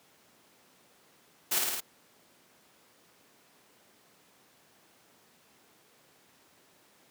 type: noise with echo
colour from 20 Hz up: white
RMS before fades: -28 dBFS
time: 1.51-1.59 s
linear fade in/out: 10 ms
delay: 54 ms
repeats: 4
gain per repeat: -2 dB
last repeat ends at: 1.806 s
effects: pink hiss -62 dBFS RMS until 7.1 s + high-pass 200 Hz 12 dB/octave